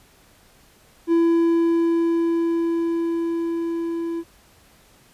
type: tone with level ramp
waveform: triangle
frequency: 334.7 Hz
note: E4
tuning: 26 cents sharp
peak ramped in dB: -12 to -22 dBFS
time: 1.07-4.24 s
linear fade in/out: 50 ms
effects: pink hiss -54 dBFS RMS until 5.13 s + resampled to 32000 Hz